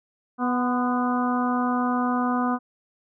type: harmonic tone with a mistuned harmonic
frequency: 246.9 Hz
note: B3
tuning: in tune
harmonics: 1 / 2 / 3 / 4 / 5 / 6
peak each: -23 / -34 / -29 / -30 / -29 / -36 dBFS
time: 0.38-2.59 s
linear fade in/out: 50 ms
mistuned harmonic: 4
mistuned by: +39 cents
effects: none